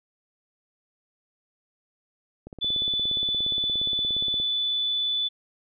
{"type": "click train", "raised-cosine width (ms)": 2, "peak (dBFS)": -26, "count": 34, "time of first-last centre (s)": [2.47, 4.4], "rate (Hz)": 17.1}
{"type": "tone", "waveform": "sine", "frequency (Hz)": 3483, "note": "A7", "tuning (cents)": -18, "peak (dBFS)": -23, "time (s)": [2.61, 5.29], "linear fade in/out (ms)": 20}
{"effects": []}